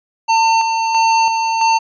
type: tone with tremolo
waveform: square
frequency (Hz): 902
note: A5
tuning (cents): +43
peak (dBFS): -11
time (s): 0.28-1.79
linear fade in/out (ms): 20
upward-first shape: square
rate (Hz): 1.5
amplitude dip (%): 40
effects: resampled to 16000 Hz